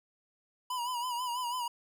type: tone with vibrato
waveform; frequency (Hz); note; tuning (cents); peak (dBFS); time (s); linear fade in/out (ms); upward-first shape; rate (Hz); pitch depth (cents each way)
square; 980; B5; -14; -33; 0.7-1.68; 5; sine; 6.1; 68
effects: none